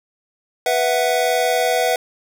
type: chord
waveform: square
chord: B suspended fourth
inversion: none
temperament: equal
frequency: 493.9 / 659.3 / 740 Hz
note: B4 / E5 / F#5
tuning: 0 / 0 / 0 cents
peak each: -21 dBFS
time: 0.66-1.96 s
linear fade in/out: 2 ms
effects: none